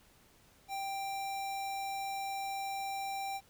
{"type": "tone with sample-and-hold", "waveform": "sine", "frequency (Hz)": 784, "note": "G5", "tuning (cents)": 0, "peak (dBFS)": -35, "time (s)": [0.68, 3.41], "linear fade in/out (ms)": 50, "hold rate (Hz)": 3150, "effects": ["pink hiss -64 dBFS RMS until 3.49 s"]}